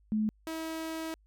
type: tone pair in turn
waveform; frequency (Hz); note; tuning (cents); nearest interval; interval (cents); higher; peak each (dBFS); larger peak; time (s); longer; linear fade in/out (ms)
sine / sawtooth; 215 / 322.1; A3 / E4; -40 / -40; perfect fifth; 700; second; -26 / -31; first; 0.12-0.29 / 0.47-1.14; second; 0
effects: added 51 Hz sine -61 dBFS peak until 1.26 s